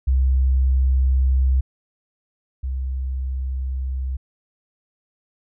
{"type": "tone pair in turn", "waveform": "sine", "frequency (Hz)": [65.3, 65.3], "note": ["C2", "C2"], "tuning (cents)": [-3, -3], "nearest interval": "unison", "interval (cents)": 0, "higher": "neither", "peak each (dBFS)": [-14, -22], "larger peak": "first", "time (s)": [[0.07, 1.61], [2.63, 4.17]], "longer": "neither", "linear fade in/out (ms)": 10, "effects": []}